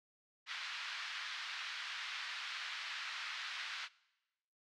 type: band-pass noise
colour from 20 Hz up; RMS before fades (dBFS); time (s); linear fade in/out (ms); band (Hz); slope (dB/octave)
pink; -44; 0.46-3.89; 50; 1300 to 4500; 24
effects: noise-tail reverb RT60 1.0 s tail -22 dB re dry